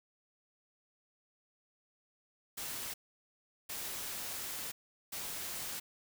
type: noise bursts at uneven times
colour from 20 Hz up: white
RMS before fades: -41 dBFS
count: 3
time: 2.57-2.94 / 3.69-4.72 / 5.12-5.8 s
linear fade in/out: 10 ms
effects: none